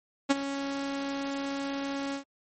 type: tone with ADSR envelope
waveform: sawtooth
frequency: 277.2 Hz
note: C#4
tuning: in tune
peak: -14 dBFS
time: 0.29-2.24 s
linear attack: 20 ms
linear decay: 25 ms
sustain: -13 dB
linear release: 97 ms
effects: MP3 32 kbps